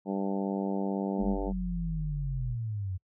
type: harmonic tone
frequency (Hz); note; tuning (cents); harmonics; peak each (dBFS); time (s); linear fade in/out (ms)
98; G2; 0; 2 / 3 / 4 / 5 / 6 / 7 / 8 / 9; -31 / -35 / -37 / -39 / -41 / -42 / -43 / -44; 0.05-1.53; 50
type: linear sweep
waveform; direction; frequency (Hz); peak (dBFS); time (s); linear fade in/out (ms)
sine; down; 212.7 to 89.5; -31; 1.17-2.98; 20
type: tone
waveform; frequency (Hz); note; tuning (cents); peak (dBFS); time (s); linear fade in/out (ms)
sine; 45.6; F#1; -24; -33; 1.19-2.57; 50
effects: noise-tail reverb RT60 0.1 s tail -24 dB re dry